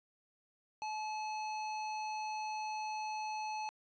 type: tone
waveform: square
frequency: 860 Hz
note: A5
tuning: 40 cents flat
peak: -38 dBFS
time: 0.82-3.69 s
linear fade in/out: 0 ms
effects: resampled to 16000 Hz + 12-bit